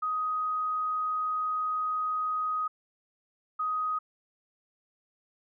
sine tone pair in turn, 1253 / 1253 Hz, D#6 / D#6, +12 / +12 cents, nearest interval unison, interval 0 cents, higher neither, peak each -27 dBFS, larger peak neither, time 0.02-2.68 / 3.59-3.99 s, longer first, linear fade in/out 10 ms, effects none

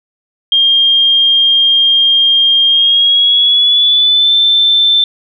sine tone with pitch glide, 3214 to 3546 Hz, G7 to A7, +43 to +13 cents, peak -6 dBFS, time 0.52-5.04 s, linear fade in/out 2 ms, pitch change +170 cents, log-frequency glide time 2.67-4.34 s, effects none

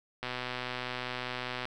click train, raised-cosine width 0.3 ms, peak -19 dBFS, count 179, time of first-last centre 0.23-1.654 s, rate 125 Hz, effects none

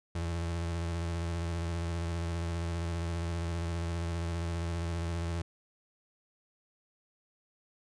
35% pulse tone with vibrato, 84.4 Hz, E2, 41 cents sharp, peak -30 dBFS, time 0.15-5.42 s, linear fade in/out 5 ms, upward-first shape square, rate 15 Hz, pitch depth 28 cents each way, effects resampled to 22050 Hz

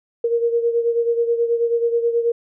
sine beating tone pair, 466.2 / 475.5 Hz, A#4 / A#4, 0 / +34 cents, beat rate 9.3 Hz, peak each -17 / -23 dBFS, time 0.24-2.32 s, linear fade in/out 5 ms, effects none

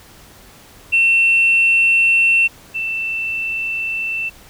sine tone pair in turn, 2700 / 2671 Hz, E7 / E7, +41 / +22 cents, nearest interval unison, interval 19 cents, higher first, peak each -9 / -19 dBFS, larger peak first, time 0.92-2.48 / 2.74-4.3 s, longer neither, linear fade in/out 20 ms, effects tanh soft clip ceiling -7 dBFS + pink hiss -44 dBFS RMS until 4.49 s

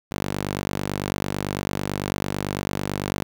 sawtooth tone with high-pass filter, 49 Hz, G1, in tune, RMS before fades -28 dBFS, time 0.11-3.24 s, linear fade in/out 0 ms, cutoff 150 Hz, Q 0.8, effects 8-bit

